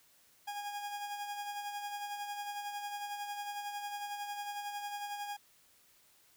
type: tone with tremolo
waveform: 40% pulse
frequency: 820 Hz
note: G#5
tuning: 22 cents flat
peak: -36 dBFS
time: 0.47-5.37 s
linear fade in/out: 10 ms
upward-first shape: sine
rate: 11 Hz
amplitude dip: 45%
effects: white hiss -66 dBFS RMS until 6.36 s